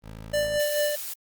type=tone; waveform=15% pulse; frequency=54 Hz; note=A1; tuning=32 cents flat; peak=-32 dBFS; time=0.02-0.61 s; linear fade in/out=50 ms
type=tone with tremolo; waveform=square; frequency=591 Hz; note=D5; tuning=11 cents sharp; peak=-22 dBFS; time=0.33-0.96 s; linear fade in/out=10 ms; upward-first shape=sine; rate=4.6 Hz; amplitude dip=45%
type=noise; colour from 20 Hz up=blue; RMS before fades=-34 dBFS; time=0.59-1.14 s; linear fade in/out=10 ms
effects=Opus 32 kbps